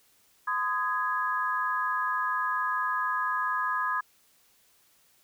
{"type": "chord", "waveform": "sine", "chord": "Ab major", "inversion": "first", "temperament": "equal with one note detuned", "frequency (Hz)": [1020.2, 1244.5, 1661.2], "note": ["C6", "Eb6", "Ab6"], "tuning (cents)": [-44, 0, 0], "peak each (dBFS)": [-30, -30, -31], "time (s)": [0.47, 4.01], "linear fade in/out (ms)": 10, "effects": ["white hiss -64 dBFS RMS until 5.23 s"]}